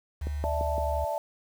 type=tone with pitch glide; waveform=sine; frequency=73.42 to 71.17 Hz; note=D2 to C#2; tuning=0 to +46 cents; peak=-29 dBFS; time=0.21-1.05 s; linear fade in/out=10 ms; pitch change=-54 cents; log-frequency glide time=0.6-0.83 s
type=click train; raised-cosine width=2 ms; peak=-23 dBFS; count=4; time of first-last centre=0.27-0.781 s; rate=5.87 Hz
type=chord; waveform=sine; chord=D suspended second; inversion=none; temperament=equal; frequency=587.3 / 659.3 / 880 Hz; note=D5 / E5 / A5; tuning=0 / 0 / 0 cents; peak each=-32 dBFS; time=0.44-1.18 s; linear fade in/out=0 ms
effects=8-bit